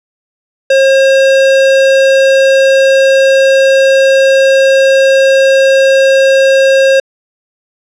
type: tone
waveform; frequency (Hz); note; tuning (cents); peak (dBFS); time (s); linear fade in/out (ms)
square; 538; C5; +48; -5; 0.7-7; 5
effects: low-pass 5000 Hz 12 dB/octave